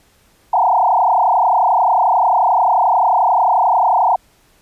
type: tone with frequency modulation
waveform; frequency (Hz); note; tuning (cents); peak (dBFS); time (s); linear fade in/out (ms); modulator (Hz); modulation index
sine; 832; G#5; +3; -10; 0.53-4.16; 5; 31.3; 4.2
effects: pink hiss -54 dBFS RMS until 4.61 s + resampled to 32000 Hz